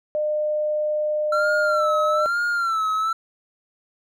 sine tone with pitch glide, 605 to 608.5 Hz, D#5 to D#5, -49 to -39 cents, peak -20 dBFS, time 0.15-2.26 s, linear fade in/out 0 ms, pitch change +10 cents, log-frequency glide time 1.39-1.49 s
triangle tone with vibrato, 1350 Hz, E6, 41 cents sharp, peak -18 dBFS, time 1.32-3.13 s, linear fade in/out 5 ms, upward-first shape sine, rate 1.1 Hz, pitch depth 90 cents each way
effects none

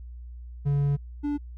triangle tone pair in turn, 142.3 / 290.9 Hz, C#3 / D4, +46 / -16 cents, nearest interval octave, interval 1238 cents, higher second, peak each -19 / -23 dBFS, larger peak first, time 0.65-0.97 / 1.23-1.38 s, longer first, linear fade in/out 20 ms, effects added 60 Hz sine -38 dBFS peak until 1.57 s

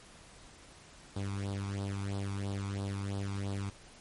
sawtooth tone with flanger, 99.1 Hz, G2, 19 cents sharp, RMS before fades -36 dBFS, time 1.16-3.7 s, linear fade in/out 5 ms, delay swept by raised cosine 0.22 to 0.88 ms, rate 3 Hz, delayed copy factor +0.85, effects pink hiss -55 dBFS RMS until 4 s + MP3 48 kbps

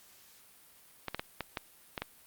clicks, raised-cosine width 0.3 ms, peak -18 dBFS, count 7, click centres 1.083 / 1.146 / 1.195 / 1.407 / 1.572 / 1.978 / 2.02 s, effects white hiss -59 dBFS RMS until 2.26 s + Opus 48 kbps

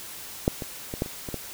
clicks, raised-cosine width 2 ms, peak -6 / -19 / -18 / -11 / -25 / -20 / -17 dBFS, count 7, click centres 0.479 / 0.622 / 0.939 / 1.021 / 1.061 / 1.288 / 1.343 s, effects white hiss -40 dBFS RMS until 1.53 s

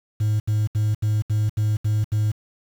sine tone bursts, 106.8 Hz, G#2, 49 cents sharp, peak -15 dBFS, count 8, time 0.2-2.318 s, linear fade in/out 10 ms, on 200 ms, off 74 ms, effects tanh soft clip ceiling -17 dBFS + 7-bit

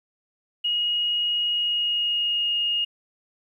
sine tone with pitch glide, 2883 to 2853 Hz, F#7 to F7, -46 to +36 cents, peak -21 dBFS, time 0.64-2.85 s, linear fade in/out 10 ms, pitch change -18 cents, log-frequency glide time 1.5-2.57 s, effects 10-bit

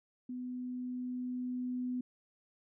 sine tone with level ramp, 250 Hz, B3, 21 cents sharp, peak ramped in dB -38 to -33 dBFS, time 0.29-2.01 s, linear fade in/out 5 ms, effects none

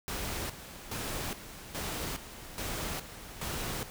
pink noise with tremolo, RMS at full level -36 dBFS, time 0.08-3.9 s, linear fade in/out 0 ms, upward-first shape square, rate 1.2 Hz, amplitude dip 70%, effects none

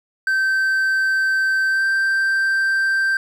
triangle tone with pitch glide, 1551 to 1568.1 Hz, G6 to G6, -19 to 0 cents, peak -14 dBFS, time 0.27-3.17 s, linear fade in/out 2 ms, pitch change +19 cents, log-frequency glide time 1.68-1.85 s, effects none

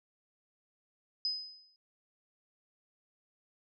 sine tone with exponential decay, 5030 Hz, D#8, 18 cents sharp, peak -28 dBFS, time 1.25-1.76 s, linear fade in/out 1 ms, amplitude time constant 110 ms, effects none

